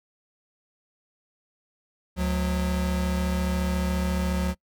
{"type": "tone pair together", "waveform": "square", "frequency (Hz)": [72.03, 181.8], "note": ["D2", "F#3"], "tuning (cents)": [-33, -30], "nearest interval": "octave + major third", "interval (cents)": 1603, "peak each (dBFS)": -27, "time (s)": [2.16, 4.55], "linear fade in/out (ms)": 50, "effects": ["noise-tail reverb RT60 0.1 s tail -26 dB re dry"]}